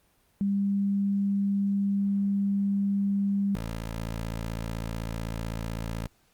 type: tone pair in turn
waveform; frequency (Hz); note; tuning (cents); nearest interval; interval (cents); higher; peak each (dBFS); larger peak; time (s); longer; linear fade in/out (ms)
sine / 15% pulse; 199.1 / 55.87; G3 / A1; +27 / +27; octave + minor seventh; 2200; first; -23 / -25; first; 0.41-3.55 / 3.55-6.07; first; 0
effects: pink hiss -66 dBFS RMS until 6.33 s + Opus 32 kbps